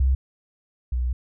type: tone pair in turn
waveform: sine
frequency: 65.7 / 61.69 Hz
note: C2 / B1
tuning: +8 / -1 cents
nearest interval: minor second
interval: 109 cents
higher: first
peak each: -16 / -21 dBFS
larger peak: first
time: 0-0.15 / 0.92-1.13 s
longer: second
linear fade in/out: 5 ms
effects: none